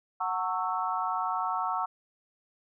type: chord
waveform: sine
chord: F# dominant seventh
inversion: none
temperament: equal with one note detuned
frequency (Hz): 740 / 910.5 / 1108.7 / 1318.5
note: F#5 / A#5 / C#6 / E6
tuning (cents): 0 / -41 / 0 / 0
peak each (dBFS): -33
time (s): 0.2-1.86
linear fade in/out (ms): 10
effects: none